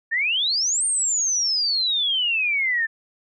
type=exponential two-way sweep; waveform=sine; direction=up then down; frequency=1760 to 8900 to 1760 Hz; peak=-19 dBFS; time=0.11-2.87 s; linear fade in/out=20 ms; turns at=0.85 s; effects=none